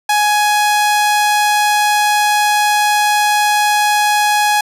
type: tone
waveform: sawtooth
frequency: 836 Hz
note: G#5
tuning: 11 cents sharp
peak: -7 dBFS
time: 0.09-4.61 s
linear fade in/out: 5 ms
effects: resampled to 32000 Hz + 8-bit